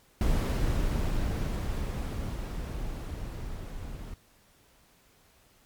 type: noise with level ramp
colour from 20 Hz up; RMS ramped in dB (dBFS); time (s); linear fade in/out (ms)
brown; -25 to -40; 0.21-4.14; 2
effects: pink hiss -62 dBFS RMS until 5.65 s + MP3 96 kbps